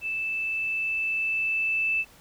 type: tone with level ramp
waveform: sine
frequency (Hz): 2637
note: E7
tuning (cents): 0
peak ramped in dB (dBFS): -27 to -22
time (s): 0.01-2.05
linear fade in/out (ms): 50
effects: pink hiss -54 dBFS RMS until 2.2 s